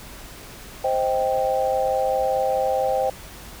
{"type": "chord", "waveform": "sine", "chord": "C minor", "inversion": "none", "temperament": "just", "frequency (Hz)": [523.3, 627.9, 784.9], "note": ["C5", "Eb5", "G5"], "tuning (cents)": [0, 16, 2], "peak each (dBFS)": [-22, -26, -23], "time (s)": [0.84, 3.1], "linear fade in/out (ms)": 5, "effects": ["added 50 Hz sine -46 dBFS peak until 3.6 s", "pink hiss -41 dBFS RMS until 3.6 s"]}